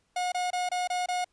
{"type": "tone bursts", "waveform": "45% pulse", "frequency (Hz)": 722, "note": "F#5", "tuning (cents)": -43, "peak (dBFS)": -27, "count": 6, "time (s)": [0.16, 1.245], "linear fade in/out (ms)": 5, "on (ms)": 160, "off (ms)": 25, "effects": ["pink hiss -72 dBFS RMS until 1.32 s", "resampled to 22050 Hz"]}